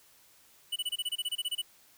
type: tone bursts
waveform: square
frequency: 2960 Hz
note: F#7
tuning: in tune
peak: -30 dBFS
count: 14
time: 0.72-1.619 s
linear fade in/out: 10 ms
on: 41 ms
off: 25 ms
effects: white hiss -61 dBFS RMS until 1.97 s